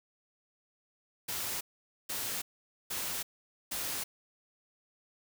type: noise bursts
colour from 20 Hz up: white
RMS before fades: -36 dBFS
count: 4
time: 1.28-4.04 s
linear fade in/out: 10 ms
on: 330 ms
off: 480 ms
effects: none